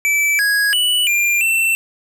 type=tone with pitch steps; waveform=square; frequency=2314 / 1658 / 2958 / 2392 / 2686 Hz; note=D7 / G#6 / F#7 / D7 / E7; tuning=-26 / -3 / -1 / +31 / +32 cents; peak=-14 dBFS; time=0.05-1.75 s; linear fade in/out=0 ms; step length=340 ms; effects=none